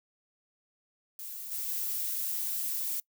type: noise with level steps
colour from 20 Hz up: violet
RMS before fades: -41 / -35 / -33 dBFS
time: 1.19-3 s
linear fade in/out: 2 ms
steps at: 1.51 / 1.68 s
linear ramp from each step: 10 ms
effects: noise-tail reverb RT60 0.1 s tail -24 dB re dry